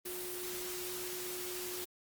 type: tone in noise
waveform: sine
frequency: 361.4 Hz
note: F#4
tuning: 41 cents flat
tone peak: -43 dBFS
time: 0.05-1.85 s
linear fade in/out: 10 ms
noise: white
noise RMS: -42 dBFS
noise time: 0.05-1.85 s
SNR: -4 dB
effects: Opus 32 kbps